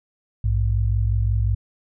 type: tone pair together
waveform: sine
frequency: 58.27 / 103.83 Hz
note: A#1 / G#2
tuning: 0 / 0 cents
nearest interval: minor seventh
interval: 1000 cents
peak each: -20 dBFS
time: 0.44-1.55 s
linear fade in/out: 5 ms
effects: none